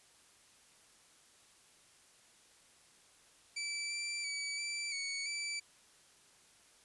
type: tone with pitch steps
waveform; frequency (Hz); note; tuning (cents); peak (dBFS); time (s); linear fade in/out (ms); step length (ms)
20% pulse; 2320 / 2340 / 2285 / 2330 / 2230 / 2321; D7 / D7 / D7 / D7 / C#7 / D7; -22 / -7 / -48 / -14 / +10 / -21; -32; 3.56-5.6; 10; 340
effects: white hiss -64 dBFS RMS until 6.84 s + resampled to 24000 Hz